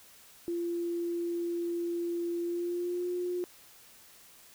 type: tone with pitch glide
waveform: sine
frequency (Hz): 343.3 to 356.4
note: F4 to F4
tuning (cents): -30 to +35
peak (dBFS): -30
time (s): 0.48-3.44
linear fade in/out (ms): 0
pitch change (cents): +65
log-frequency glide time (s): 2.41-3.08
effects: white hiss -56 dBFS RMS until 4.54 s